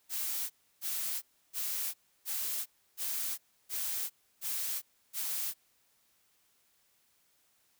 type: noise bursts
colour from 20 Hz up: blue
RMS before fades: -35 dBFS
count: 8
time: 0.09-5.54 s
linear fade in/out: 50 ms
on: 410 ms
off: 310 ms
effects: white hiss -71 dBFS RMS until 7.79 s